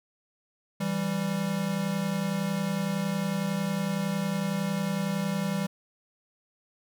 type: tone pair together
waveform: square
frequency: 165.28 / 196.2 Hz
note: E3 / G3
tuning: +5 / +2 cents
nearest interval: minor third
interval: 297 cents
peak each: -32 / -29 dBFS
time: 0.8-5.67 s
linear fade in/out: 10 ms
effects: none